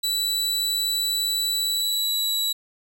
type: tone with pitch glide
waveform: sawtooth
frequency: 3951 to 3915 Hz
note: B7 to B7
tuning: 0 to -16 cents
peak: -19 dBFS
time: 0.03-2.53 s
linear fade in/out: 10 ms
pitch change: -16 cents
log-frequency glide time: 1.55-2.4 s
effects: none